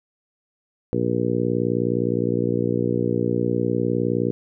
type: harmonic tone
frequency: 59.6 Hz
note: A#1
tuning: 39 cents sharp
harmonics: 2 / 3 / 4 / 5 / 6 / 7 / 8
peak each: -27 / -27 / -27 / -27 / -27 / -27 / -27 dBFS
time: 0.93-4.31 s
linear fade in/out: 0 ms
effects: none